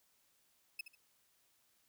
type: tone with echo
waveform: 35% pulse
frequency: 2598 Hz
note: E7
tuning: 26 cents flat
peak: -37 dBFS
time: 0.79-0.81 s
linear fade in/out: 5 ms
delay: 71 ms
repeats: 2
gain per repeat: -11 dB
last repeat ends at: 0.952 s
effects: white hiss -74 dBFS RMS until 1.88 s